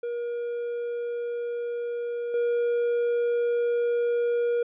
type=tone with level steps; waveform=triangle; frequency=476 Hz; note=A#4; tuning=36 cents sharp; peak=-26 / -20 dBFS; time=0.03-4.63 s; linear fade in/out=5 ms; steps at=2.34 s; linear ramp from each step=2 ms; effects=resampled to 8000 Hz